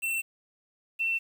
square / sine tone pair in turn, 2694 / 2694 Hz, E7 / E7, +37 / +37 cents, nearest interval unison, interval 0 cents, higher neither, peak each -28 / -25 dBFS, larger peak second, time 0.02-0.22 / 0.99-1.19 s, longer neither, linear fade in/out 20 ms, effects 9-bit

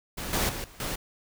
pink noise with level steps, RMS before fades -35 / -26 / -35 / -50 / -32 dBFS, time 0.17-0.96 s, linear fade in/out 10 ms, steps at 0.33 / 0.49 / 0.64 / 0.8 s, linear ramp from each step 2 ms, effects none

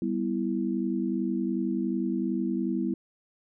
sine chord, E minor, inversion first, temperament equal, 196 / 246.9 / 329.6 Hz, G3 / B3 / E4, 0 / 0 / 0 cents, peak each -30 dBFS, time 0.02-2.94 s, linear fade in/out 2 ms, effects none

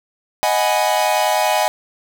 45% pulse chord, G# minor seventh, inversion second, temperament equal, 622.3 / 740 / 830.6 / 987.8 Hz, D#5 / F#5 / G#5 / B5, 0 / 0 / 0 / 0 cents, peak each -20 / -20 / -19 / -24 dBFS, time 0.43-1.68 s, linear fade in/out 0 ms, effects none

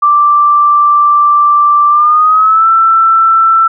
sine tone with pitch glide, 1174.7 to 1333.9 Hz, D6 to E6, 0 to +20 cents, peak -4 dBFS, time 0.02-3.68 s, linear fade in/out 10 ms, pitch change +220 cents, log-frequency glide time 1.89-2.68 s, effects none

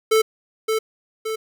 square tone with echo, 440 Hz, A4, in tune, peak -14 dBFS, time 0.11-0.22 s, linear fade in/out 10 ms, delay 570 ms, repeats 2, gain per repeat -5 dB, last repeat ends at 1.36 s, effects none

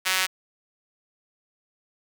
sawtooth tone with high-pass filter, 187.1 Hz, F#3, 20 cents sharp, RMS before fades -24 dBFS, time 0.05-0.27 s, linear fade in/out 20 ms, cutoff 1900 Hz, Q 1, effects none

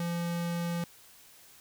square tone, 171.3 Hz, F3, 33 cents flat, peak -31 dBFS, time 0-0.84 s, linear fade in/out 2 ms, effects white hiss -56 dBFS RMS until 1.6 s

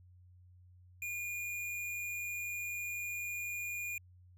square tone, 2428 Hz, D#7, 43 cents flat, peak -38 dBFS, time 1.02-3.98 s, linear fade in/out 2 ms, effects added 90 Hz sine -57 dBFS peak until 4.37 s

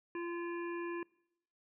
harmonic tone, 343.8 Hz, F4, 27 cents flat, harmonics 1 / 3 / 5 / 7 / 8, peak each -38 / -46 / -48 / -52 / -58 dBFS, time 0.15-1.03 s, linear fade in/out 2 ms, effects noise-tail reverb RT60 0.8 s tail -24 dB re dry

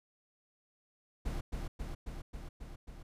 brown noise with echo, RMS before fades -36 dBFS, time 1.25-1.41 s, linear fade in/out 10 ms, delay 270 ms, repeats 6, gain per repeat -2 dB, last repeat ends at 3.03 s, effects resampled to 32000 Hz

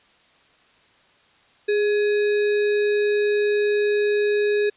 sine tone with sample-and-hold, 415.1 Hz, G#4, 1 cent flat, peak -17 dBFS, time 1.68-4.7 s, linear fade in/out 10 ms, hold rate 2100 Hz, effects white hiss -57 dBFS RMS until 4.76 s + resampled to 8000 Hz

